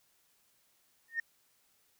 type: tone with exponential growth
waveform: sine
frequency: 1838 Hz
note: A#6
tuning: 25 cents flat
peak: -26 dBFS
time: 1.08-1.2 s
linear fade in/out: 5 ms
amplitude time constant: 24 ms
effects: tanh soft clip ceiling -25 dBFS + white hiss -71 dBFS RMS until 1.99 s